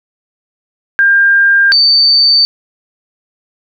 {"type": "tone pair in turn", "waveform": "sine", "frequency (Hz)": [1600, 4571], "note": ["G6", "D8"], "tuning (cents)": [35, -48], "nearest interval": "octave + tritone", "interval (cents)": 1817, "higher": "second", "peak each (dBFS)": -5, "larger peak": "neither", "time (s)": [[0.99, 1.72], [1.72, 2.45]], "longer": "neither", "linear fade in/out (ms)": 0, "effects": []}